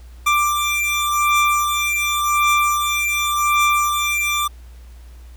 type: beating tone pair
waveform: 25% pulse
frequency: 1180 / 1180.89 Hz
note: D6 / D6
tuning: +8 / +9 cents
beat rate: 0.89 Hz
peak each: -15 dBFS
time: 0.26-4.48 s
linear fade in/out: 10 ms
effects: added 60 Hz sine -37 dBFS peak until 5.36 s + pink hiss -53 dBFS RMS until 5.36 s